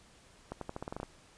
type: accelerating click train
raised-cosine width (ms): 1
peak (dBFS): -24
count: 10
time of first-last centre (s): 0.52-1.031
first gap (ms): 93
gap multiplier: 0.87
effects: pink hiss -60 dBFS RMS until 1.37 s + resampled to 22050 Hz